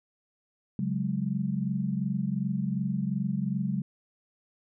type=chord; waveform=sine; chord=C# suspended fourth; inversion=none; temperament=equal; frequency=138.59 / 185 / 207.7 Hz; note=C#3 / F#3 / G#3; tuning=0 / 0 / 0 cents; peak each=-32 / -30 / -31 dBFS; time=0.79-3.82 s; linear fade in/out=2 ms; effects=none